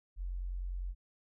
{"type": "tone", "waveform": "sine", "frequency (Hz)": 44.96, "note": "F#1", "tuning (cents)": -49, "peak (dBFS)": -35, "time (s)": [0.16, 0.95], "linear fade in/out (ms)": 50, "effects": []}